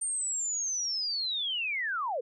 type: linear sweep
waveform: sine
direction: down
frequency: 8870 to 440 Hz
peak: -29 dBFS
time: 0.01-2.21 s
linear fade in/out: 10 ms
effects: none